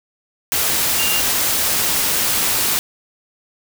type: tone in noise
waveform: sine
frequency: 2796 Hz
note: F7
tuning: 1 cent sharp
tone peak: -21 dBFS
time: 0.99-1.2 s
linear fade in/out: 0 ms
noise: white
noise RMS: -18 dBFS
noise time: 0.52-2.79 s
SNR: -6 dB
effects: none